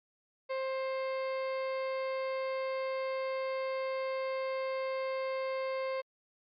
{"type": "harmonic tone with a mistuned harmonic", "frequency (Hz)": 528, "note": "C5", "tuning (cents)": 16, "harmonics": [1, 2, 3, 4, 5, 6, 7, 8, 9], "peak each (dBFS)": [-33, -41, -51, -45, -52, -59, -59, -57, -59], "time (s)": [0.49, 6.02], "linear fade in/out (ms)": 20, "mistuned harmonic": 8, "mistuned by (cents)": 60, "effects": ["Opus 48 kbps"]}